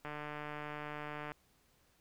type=click train; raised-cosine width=0.5 ms; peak=-28 dBFS; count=190; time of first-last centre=0.05-1.318 s; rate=149 Hz; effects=pink hiss -71 dBFS RMS until 2 s